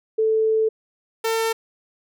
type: tone pair in turn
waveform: sine / sawtooth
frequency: 440 / 450.5 Hz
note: A4 / A4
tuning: 0 / +41 cents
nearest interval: unison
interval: 41 cents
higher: second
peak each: -16 dBFS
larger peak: neither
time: 0.18-0.69 / 1.24-1.53 s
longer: first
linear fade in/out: 10 ms
effects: none